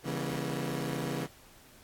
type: chord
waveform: 20% pulse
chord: C# diminished seventh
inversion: none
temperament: just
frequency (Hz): 138.59 / 166.31 / 199.57 / 239.5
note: C#3 / E3 / G3 / Bb3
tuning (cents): 0 / +16 / +31 / +47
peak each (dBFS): -31 / -32 / -37 / -34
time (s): 0.03-1.28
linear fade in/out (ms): 50
effects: pink hiss -57 dBFS RMS until 1.83 s + AAC 64 kbps